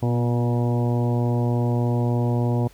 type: harmonic tone with a mistuned harmonic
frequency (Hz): 120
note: B2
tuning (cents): -49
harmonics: 1 / 2 / 3 / 4 / 5 / 6 / 7 / 8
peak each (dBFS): -20 / -26 / -30 / -32 / -34 / -36 / -37 / -38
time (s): 0.02-2.68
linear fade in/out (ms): 10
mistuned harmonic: 2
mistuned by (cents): +24
effects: added 52 Hz sine -53 dBFS peak until 2.73 s + pink hiss -53 dBFS RMS until 2.73 s